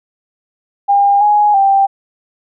sine tone with pitch steps, 804 / 833 / 786 Hz, G5 / G#5 / G5, +44 / +5 / +4 cents, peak -7 dBFS, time 0.88-1.87 s, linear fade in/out 20 ms, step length 330 ms, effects none

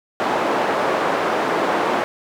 white band-pass noise, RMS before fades -20 dBFS, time 0.2-2.04 s, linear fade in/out 0 ms, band 320 to 910 Hz, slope 12 dB/octave, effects none

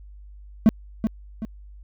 triangle tone with echo, 220 Hz, A3, in tune, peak -8 dBFS, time 0.66-0.69 s, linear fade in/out 0 ms, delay 380 ms, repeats 2, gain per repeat -8 dB, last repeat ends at 1.45 s, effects added 50 Hz sine -41 dBFS peak until 1.83 s

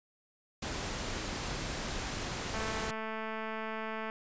pink noise, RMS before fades -37 dBFS, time 0.62-2.91 s, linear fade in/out 5 ms
click train, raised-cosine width 0.5 ms, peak -24 dBFS, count 344, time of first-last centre 2.54-4.099 s, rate 220 Hz
effects resampled to 16000 Hz

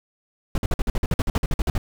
brown noise bursts, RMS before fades -20 dBFS, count 16, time 0.55-1.78 s, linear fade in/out 2 ms, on 30 ms, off 50 ms, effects none

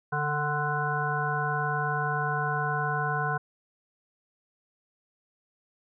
harmonic tone with a mistuned harmonic, 148.4 Hz, D3, 18 cents sharp, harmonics 1 / 3 / 5 / 7 / 9 / 10, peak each -31 / -36 / -32 / -32 / -39 / -31 dBFS, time 0.12-3.38 s, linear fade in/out 10 ms, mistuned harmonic 1, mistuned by -24 cents, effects none

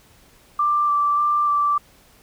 sine tone with vibrato, 1174.7 Hz, D6, in tune, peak -16 dBFS, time 0.59-1.78 s, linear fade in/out 5 ms, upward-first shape square, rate 1.7 Hz, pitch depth 11 cents each way, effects pink hiss -53 dBFS RMS until 2.22 s

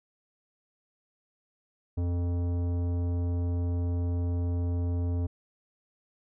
triangle tone with tanh clipping, 87.31 Hz, F2, in tune, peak -28 dBFS, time 1.97-5.27 s, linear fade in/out 10 ms, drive 18 dB, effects none

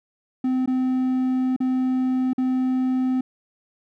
triangle tone with dropouts, 257.2 Hz, C4, 30 cents flat, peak -17 dBFS, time 0.44-3.21 s, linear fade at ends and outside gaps 5 ms, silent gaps 0.66-0.675 / 1.564-1.603 / 2.333-2.38 s, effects none

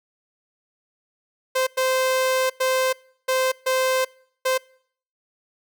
sawtooth tone bursts at uneven times, 519 Hz, C5, 14 cents flat, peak -15 dBFS, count 6, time 1.55-1.67 / 1.77-2.5 / 2.6-2.93 / 3.28-3.52 / 3.66-4.05 / 4.45-4.58 s, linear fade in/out 10 ms, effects noise-tail reverb RT60 0.6 s tail -25 dB re dry

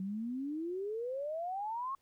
sine exponential sweep, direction up, 185 to 1108.7 Hz, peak -35 dBFS, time 0-1.95 s, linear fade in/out 2 ms, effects pink hiss -75 dBFS RMS until 2.01 s

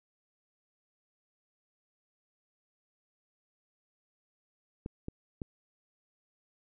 clicks, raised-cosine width 3 ms, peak -24 dBFS, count 3, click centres 4.861 / 5.084 / 5.418 s, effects none

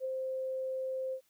sine tone with ADSR envelope, 523 Hz, C5, 1 cent flat, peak -31 dBFS, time 0-1.21 s, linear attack 48 ms, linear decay 12 ms, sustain -2 dB, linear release 81 ms, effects white hiss -72 dBFS RMS until 1.29 s

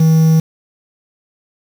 triangle tone with quantisation, 160 Hz, D#3, 49 cents sharp, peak -5 dBFS, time 0-0.4 s, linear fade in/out 5 ms, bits 5, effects none

